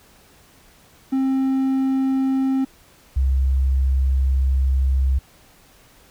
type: tone pair in turn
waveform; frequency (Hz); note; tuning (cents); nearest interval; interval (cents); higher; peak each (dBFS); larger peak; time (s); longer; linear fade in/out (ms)
triangle / sine; 265.9 / 66.35; C4 / C2; +28 / +25; 2 octaves; 2403; first; -15; neither; 1.12-2.65 / 3.16-5.19; second; 10
effects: pink hiss -52 dBFS RMS until 6.1 s